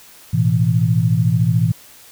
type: chord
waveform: sine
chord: A suspended second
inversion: none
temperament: just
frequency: 110 / 123.75 / 165 Hz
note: A2 / B2 / E3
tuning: 0 / +4 / +2 cents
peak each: -17 dBFS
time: 0.33-1.72 s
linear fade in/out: 10 ms
effects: white hiss -44 dBFS RMS until 2.11 s